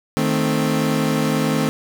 30% pulse chord, A diminished, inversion second, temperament equal, 155.56 / 220 / 261.6 Hz, Eb3 / A3 / C4, 0 / 0 / 0 cents, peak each -19 dBFS, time 0.17-1.69 s, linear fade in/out 0 ms, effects none

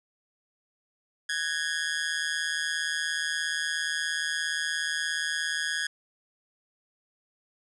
sawtooth tone with amplitude modulation, 1661.2 Hz, G#6, in tune, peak -20 dBFS, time 1.29-5.87 s, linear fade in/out 5 ms, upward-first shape sine, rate 157 Hz, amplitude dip 90%, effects resampled to 24000 Hz + 10-bit

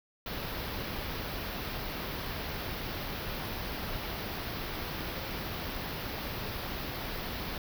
pink band-stop noise, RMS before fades -37 dBFS, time 0.26-7.58 s, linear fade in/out 2 ms, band 5300 to 12000 Hz, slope 48 dB/octave, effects none

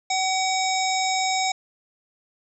harmonic tone with a mistuned harmonic, 757 Hz, F#5, 39 cents sharp, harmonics 1 / 3 / 5 / 7 / 9 / 10, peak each -23 / -28 / -30 / -31 / -33 / -33 dBFS, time 0.1-1.52 s, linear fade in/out 5 ms, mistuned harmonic 9, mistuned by -17 cents, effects none

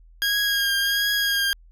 20% pulse tone with vibrato, 1629 Hz, G#6, 34 cents flat, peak -15 dBFS, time 0.22-1.53 s, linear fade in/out 0 ms, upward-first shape triangle, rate 1.4 Hz, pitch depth 30 cents each way, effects added 41 Hz sine -47 dBFS peak until 1.71 s

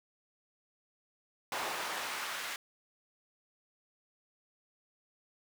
brown noise with high-pass filter sweep, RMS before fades -38 dBFS, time 1.52-2.56 s, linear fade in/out 2 ms, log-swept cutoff 820 to 1700 Hz, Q 0.9, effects none

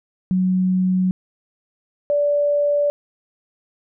sine tone pair in turn, 185 / 580.9 Hz, F#3 / D5, 0 / -19 cents, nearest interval octave + minor sixth, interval 1981 cents, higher second, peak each -15 dBFS, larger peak neither, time 0.31-1.11 / 2.1-2.9 s, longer neither, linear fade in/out 0 ms, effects none

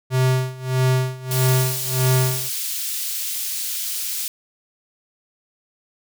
square tone with tremolo, 129.3 Hz, C3, 20 cents flat, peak -15 dBFS, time 0.1-2.5 s, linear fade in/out 50 ms, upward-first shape sine, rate 1.6 Hz, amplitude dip 90%
white high-pass noise, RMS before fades -26 dBFS, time 1.31-4.28 s, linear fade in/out 2 ms, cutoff 3200 Hz, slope 12 dB/octave
effects none

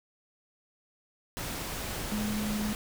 sine tone in noise, 211 Hz, G#3, 28 cents sharp, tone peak -30 dBFS, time 2.12-2.73 s, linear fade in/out 0 ms, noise pink, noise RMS -36 dBFS, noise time 1.37-2.75 s, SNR +3 dB, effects none

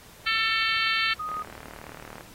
harmonic tone, 445.9 Hz, A4, 23 cents sharp, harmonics 3 / 4 / 5 / 6 / 7 / 8 / 9 / 10, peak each -29 / -29 / -29 / -30 / -31 / -35 / -35 / -35 dBFS, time 0.26-1.14 s, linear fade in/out 10 ms
sine tone, 1244.5 Hz, D#6, in tune, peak -29 dBFS, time 1.19-1.43 s, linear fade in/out 10 ms
click train, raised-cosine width 0.5 ms, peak -26 dBFS, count 36, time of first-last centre 1.29-2.209 s, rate 38.1 Hz
effects pink hiss -50 dBFS RMS until 2.34 s + AAC 48 kbps

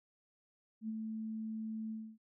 sine tone with ADSR envelope, 220 Hz, A3, in tune, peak -35 dBFS, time 0.81-2.18 s, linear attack 76 ms, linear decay 32 ms, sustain -3 dB, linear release 270 ms, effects none

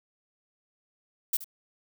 violet noise with echo, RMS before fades -26 dBFS, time 1.33-1.37 s, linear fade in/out 5 ms, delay 74 ms, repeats 1, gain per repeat -15 dB, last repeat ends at 1.444 s, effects none

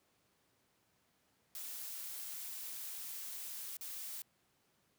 blue noise with dropouts, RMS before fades -45 dBFS, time 1.55-4.22 s, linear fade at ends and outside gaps 1 ms, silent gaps 3.769-3.81 s, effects pink hiss -75 dBFS RMS until 4.98 s + high-pass 100 Hz 12 dB/octave

